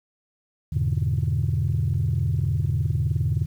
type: chord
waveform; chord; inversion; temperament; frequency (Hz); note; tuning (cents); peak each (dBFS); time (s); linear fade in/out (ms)
sine; E dominant seventh; none; equal with one note detuned; 84.58 / 103.83 / 123.47 / 146.83; E2 / G#2 / B2 / D3; +45 / 0 / 0 / 0; -25; 0.72-3.46; 10
effects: tanh soft clip ceiling -14 dBFS + 9-bit